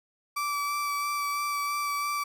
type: tone with vibrato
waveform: 35% pulse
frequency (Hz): 1159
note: D6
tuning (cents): -23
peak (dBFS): -26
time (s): 0.36-2.24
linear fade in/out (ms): 10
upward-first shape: sine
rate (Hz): 3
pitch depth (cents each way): 13
effects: none